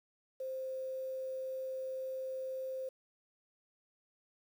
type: tone with quantisation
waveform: sine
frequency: 523.3 Hz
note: C5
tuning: in tune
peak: -37 dBFS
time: 0.4-2.89 s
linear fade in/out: 5 ms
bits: 10
effects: none